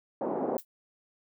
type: band-pass noise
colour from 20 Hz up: pink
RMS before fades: -31 dBFS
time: 0.21-0.57 s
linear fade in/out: 2 ms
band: 250 to 810 Hz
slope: 24 dB/octave
type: noise with exponential decay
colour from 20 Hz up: violet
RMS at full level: -33 dBFS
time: 0.58-0.65 s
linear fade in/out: 2 ms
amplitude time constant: 15 ms
effects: none